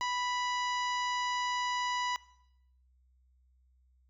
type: harmonic tone with a mistuned harmonic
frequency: 987.8 Hz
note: B5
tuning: in tune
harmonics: 1 / 2 / 3 / 4 / 5 / 6 / 7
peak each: -32 / -38 / -42 / -44 / -46 / -48 / -49 dBFS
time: 0.01-2.16 s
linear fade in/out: 0 ms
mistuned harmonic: 3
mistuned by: -21 cents
effects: noise-tail reverb RT60 0.8 s tail -20 dB re dry + added 63 Hz sine -64 dBFS peak until 4.09 s